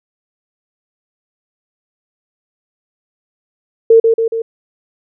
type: tone with echo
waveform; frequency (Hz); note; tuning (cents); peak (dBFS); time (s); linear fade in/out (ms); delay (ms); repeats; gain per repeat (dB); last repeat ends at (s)
sine; 453.9; A#4; -46; -3; 3.9-4; 5; 140; 3; -4; 4.42
effects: none